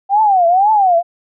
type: tone with vibrato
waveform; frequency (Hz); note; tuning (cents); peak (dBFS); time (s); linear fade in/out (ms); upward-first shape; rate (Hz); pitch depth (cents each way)
sine; 768; G5; -36; -8; 0.09-1.03; 50; triangle; 2; 250
effects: none